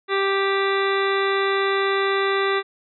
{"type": "harmonic tone", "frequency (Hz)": 392, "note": "G4", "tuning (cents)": 0, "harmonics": [1, 2, 3, 4, 5, 6, 7, 9, 10], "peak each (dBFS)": [-21, -31, -25, -30, -27, -34, -37, -32, -35], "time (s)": [0.08, 2.63], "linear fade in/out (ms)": 50, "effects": []}